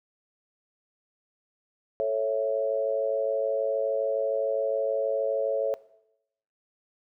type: chord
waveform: sine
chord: A major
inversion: none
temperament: equal with one note detuned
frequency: 440 / 552.4 / 659.3 Hz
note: A4 / C#5 / E5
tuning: 0 / -6 / 0 cents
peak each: -30 / -26 / -30 dBFS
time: 2-5.74 s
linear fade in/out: 0 ms
effects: noise-tail reverb RT60 0.8 s tail -19 dB re dry